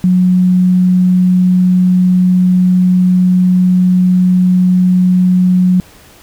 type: tone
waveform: sine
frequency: 182.2 Hz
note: F#3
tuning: 26 cents flat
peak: -6 dBFS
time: 0.04-5.8 s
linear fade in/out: 0 ms
effects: pink hiss -41 dBFS RMS until 6.22 s